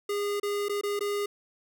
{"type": "tone with dropouts", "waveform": "square", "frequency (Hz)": 408.5, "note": "G#4", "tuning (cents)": -29, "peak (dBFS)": -28, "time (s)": [0.09, 1.26], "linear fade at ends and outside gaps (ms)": 5, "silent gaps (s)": [[0.399, 0.43], [0.685, 0.694], [0.812, 0.834], [0.993, 1.007]], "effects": []}